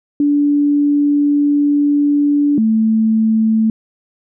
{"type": "tone pair in turn", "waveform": "sine", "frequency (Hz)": [289.7, 220.8], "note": ["D4", "A3"], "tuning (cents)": [-24, 6], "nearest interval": "perfect fourth", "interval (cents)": 470, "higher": "first", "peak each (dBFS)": -10, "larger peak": "neither", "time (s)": [[0.2, 2.58], [2.58, 3.7]], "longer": "first", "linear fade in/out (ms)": 2, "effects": []}